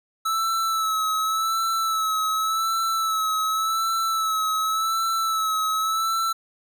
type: tone with vibrato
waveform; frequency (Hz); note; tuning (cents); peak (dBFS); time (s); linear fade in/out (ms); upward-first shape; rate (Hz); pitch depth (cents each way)
square; 1308; E6; -14; -22; 0.25-6.33; 10; sine; 0.88; 36
effects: none